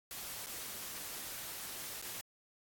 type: noise with dropouts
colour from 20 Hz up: white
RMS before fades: -44 dBFS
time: 0.11-2.21 s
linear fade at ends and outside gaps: 1 ms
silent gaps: 0.462-0.468 / 2.016-2.024 s
effects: AAC 64 kbps